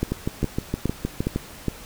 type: two click trains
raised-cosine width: 3 ms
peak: -10 / -9 dBFS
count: 9 / 5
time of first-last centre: 0.12-1.36 / 0.03-1.683 s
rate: 6.45 / 2.42 Hz
effects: pink hiss -42 dBFS RMS until 1.85 s